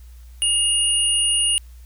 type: tone pair together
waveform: sine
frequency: 2851 / 9466 Hz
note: F7 / D9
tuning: +35 / +13 cents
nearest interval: octave + major sixth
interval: 2078 cents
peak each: -19 / -19 dBFS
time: 0.42-1.58 s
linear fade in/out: 0 ms
effects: added 60 Hz sine -39 dBFS peak until 1.85 s + white hiss -57 dBFS RMS until 1.85 s